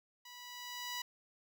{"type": "tone with level ramp", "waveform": "10% pulse", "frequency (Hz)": 980, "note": "B5", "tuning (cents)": -14, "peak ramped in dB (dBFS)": [-43, -29], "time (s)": [0.25, 1.02], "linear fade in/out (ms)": 5, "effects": []}